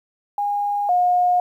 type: tone pair in turn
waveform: sine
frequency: 817 / 717.4 Hz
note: G#5 / F5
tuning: -29 / +46 cents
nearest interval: major second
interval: 225 cents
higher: first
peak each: -19 / -14 dBFS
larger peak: second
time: 0.38-0.89 / 0.89-1.4 s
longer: neither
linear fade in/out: 2 ms
effects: 9-bit